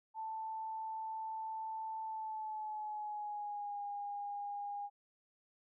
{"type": "tone with pitch glide", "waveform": "sine", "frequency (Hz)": [883, 814.4], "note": ["A5", "G#5"], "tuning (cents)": [6, -34], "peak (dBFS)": -39, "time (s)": [0.14, 4.9], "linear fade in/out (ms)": 50, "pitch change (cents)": -140, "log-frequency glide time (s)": [2.03, 3.81], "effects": []}